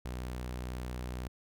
sawtooth tone, 62 Hz, B1, 7 cents sharp, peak -33 dBFS, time 0.05-1.28 s, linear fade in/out 5 ms, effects none

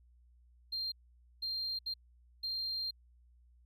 triangle tone bursts at uneven times, 4186 Hz, C8, in tune, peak -32 dBFS, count 4, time 0.72-0.92 / 1.42-1.79 / 1.86-1.94 / 2.43-2.91 s, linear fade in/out 10 ms, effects tanh soft clip ceiling -32 dBFS + added 60 Hz sine -61 dBFS peak until 3.65 s

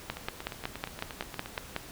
two click trains, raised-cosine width 0.3 ms, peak -22 / -15 dBFS, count 13 / 10, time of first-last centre 0.17-1.577 / 0.1-1.764 s, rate 8.53 / 5.41 Hz, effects pink hiss -47 dBFS RMS until 1.91 s

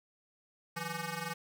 10% pulse ring-modulated tone, 336.6 Hz, E4, 36 cents sharp, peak -25 dBFS, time 0.76-1.34 s, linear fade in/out 10 ms, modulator 516 Hz, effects none

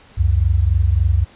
sine tone pair together, 67.44 / 91 Hz, C#2 / F#2, -47 / -28 cents, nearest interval perfect fourth, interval 519 cents, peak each -15 dBFS, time 0.17-1.25 s, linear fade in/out 20 ms, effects pink hiss -47 dBFS RMS until 1.35 s + resampled to 8000 Hz

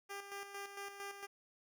10% pulse tone with tremolo, 399.6 Hz, G4, 33 cents sharp, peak -35 dBFS, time 0.09-1.27 s, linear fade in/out 20 ms, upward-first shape square, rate 4.4 Hz, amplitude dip 55%, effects none

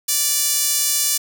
sawtooth tone with high-pass filter, 584 Hz, D5, 10 cents flat, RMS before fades -19 dBFS, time 0.08-1.18 s, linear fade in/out 10 ms, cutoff 6500 Hz, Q 0.96, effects none

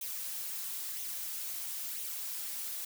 blue noise with flanger, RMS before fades -39 dBFS, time 0.01-2.85 s, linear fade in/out 5 ms, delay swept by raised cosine 0.31 to 6.01 ms, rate 1 Hz, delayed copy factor +0.5, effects none

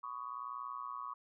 sine tone with amplitude modulation, 1121 Hz, C#6, 19 cents sharp, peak -36 dBFS, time 0.03-1.14 s, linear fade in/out 10 ms, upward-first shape sine, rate 121 Hz, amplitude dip 100%, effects none

